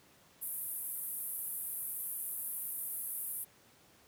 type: band-pass noise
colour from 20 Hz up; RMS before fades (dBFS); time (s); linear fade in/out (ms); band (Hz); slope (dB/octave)
white; -40; 0.41-3.45; 20; 10000 to 14000; 48
effects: pink hiss -63 dBFS RMS until 4.07 s + high-pass 100 Hz 12 dB/octave